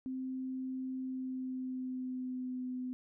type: tone with pitch glide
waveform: sine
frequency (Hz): 259.9 to 253.1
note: C4 to B3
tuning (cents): -11 to +43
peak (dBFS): -36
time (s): 0.06-2.93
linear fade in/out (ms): 0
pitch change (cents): -46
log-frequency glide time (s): 1-2.66
effects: none